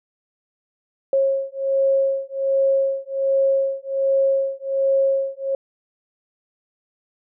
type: beating tone pair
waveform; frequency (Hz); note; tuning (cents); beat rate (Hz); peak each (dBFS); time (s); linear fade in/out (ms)
sine; 542 / 543.3; C#5 / C#5; -39 / -35; 1.3; -20; 1.13-5.55; 2
effects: none

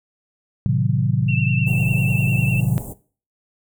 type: chord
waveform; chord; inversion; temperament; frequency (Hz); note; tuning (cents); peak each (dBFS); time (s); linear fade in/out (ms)
sine; A diminished seventh; none; equal; 110 / 130.81 / 155.56 / 185; A2 / C3 / Eb3 / Gb3; 0 / 0 / 0 / 0; -21 / -19 / -23 / -23; 0.66-2.78; 0
type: tone with vibrato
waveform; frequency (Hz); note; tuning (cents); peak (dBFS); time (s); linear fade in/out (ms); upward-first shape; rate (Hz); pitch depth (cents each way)
sine; 2686; E7; +32; -24; 1.28-2.61; 10; triangle; 10; 51
type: band-stop noise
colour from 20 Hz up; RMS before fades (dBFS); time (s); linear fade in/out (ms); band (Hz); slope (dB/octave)
pink; -34; 1.66-2.94; 20; 850 to 7800; 48
effects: noise-tail reverb RT60 0.4 s tail -17 dB re dry

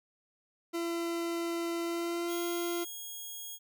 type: tone with pitch glide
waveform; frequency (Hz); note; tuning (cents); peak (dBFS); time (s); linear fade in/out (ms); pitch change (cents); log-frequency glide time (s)
40% pulse; 338.3 to 345; E4 to F4; +45 to -21; -31; 0.73-2.85; 20; +34; 1.83-2.42
type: tone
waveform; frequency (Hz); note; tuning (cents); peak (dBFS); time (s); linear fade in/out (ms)
5% pulse; 3300; G#7; -12; -32; 2.27-3.59; 50
effects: none

